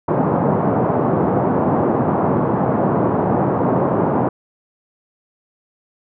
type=band-pass noise; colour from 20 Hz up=pink; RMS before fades=-17 dBFS; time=0.08-4.29 s; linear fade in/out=5 ms; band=130 to 1000 Hz; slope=24 dB/octave; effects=none